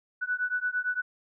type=beating tone pair; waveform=sine; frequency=1480 / 1488.8 Hz; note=F#6 / F#6; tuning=0 / +10 cents; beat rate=8.8 Hz; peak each=-30 / -30 dBFS; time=0.21-1.02 s; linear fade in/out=20 ms; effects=none